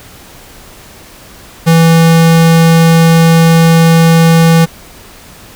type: tone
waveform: square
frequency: 164.81 Hz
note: E3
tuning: in tune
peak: -4 dBFS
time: 1.66-4.66 s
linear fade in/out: 20 ms
effects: pink hiss -35 dBFS RMS until 5.55 s